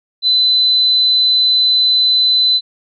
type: tone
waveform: sine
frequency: 4020 Hz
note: B7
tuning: 30 cents sharp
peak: -9 dBFS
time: 0.22-2.61 s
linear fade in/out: 50 ms
effects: none